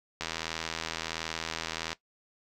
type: click train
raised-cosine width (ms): 0.2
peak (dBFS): -15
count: 141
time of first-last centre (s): 0.21-1.93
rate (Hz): 81.4
effects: noise-tail reverb RT60 0.1 s tail -17 dB re dry